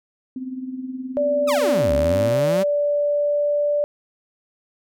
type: tone with tremolo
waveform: sine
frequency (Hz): 258.2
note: C4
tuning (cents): -23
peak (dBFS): -24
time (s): 0.36-2.31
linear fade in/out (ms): 2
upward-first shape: triangle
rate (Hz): 19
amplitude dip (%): 70
type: tone with pitch glide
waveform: sine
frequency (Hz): 582 to 585.4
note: D5 to D5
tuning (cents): -16 to -6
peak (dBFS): -17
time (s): 1.17-3.84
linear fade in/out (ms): 0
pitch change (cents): +10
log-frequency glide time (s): 2.73-3.72
type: exponential two-way sweep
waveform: sawtooth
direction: down then up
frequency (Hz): 1361 to 66.4 to 201.1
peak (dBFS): -18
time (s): 1.47-2.64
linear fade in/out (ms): 20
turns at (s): 1.93
effects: none